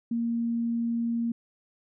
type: tone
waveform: sine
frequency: 233 Hz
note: A#3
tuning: 1 cent flat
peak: -25 dBFS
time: 0.11-1.32 s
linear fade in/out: 5 ms
effects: none